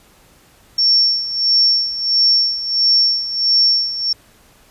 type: tone with tremolo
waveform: sine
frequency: 5460 Hz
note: F8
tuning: 40 cents flat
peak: -9 dBFS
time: 0.78-4.13 s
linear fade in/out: 5 ms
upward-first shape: sine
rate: 1.5 Hz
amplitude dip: 75%
effects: pink hiss -50 dBFS RMS until 4.7 s + resampled to 32000 Hz